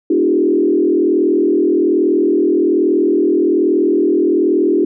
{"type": "tone with frequency modulation", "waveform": "sine", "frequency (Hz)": 344.1, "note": "F4", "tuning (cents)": -26, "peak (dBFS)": -10, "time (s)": [0.1, 4.85], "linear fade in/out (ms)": 5, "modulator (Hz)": 41.2, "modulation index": 1.5, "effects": []}